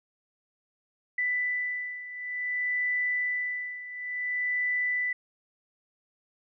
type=beating tone pair; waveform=sine; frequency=1986 / 1986.56 Hz; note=B6 / B6; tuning=+9 / +10 cents; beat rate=0.56 Hz; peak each=-29 / -33 dBFS; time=1.18-5.13 s; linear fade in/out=5 ms; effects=none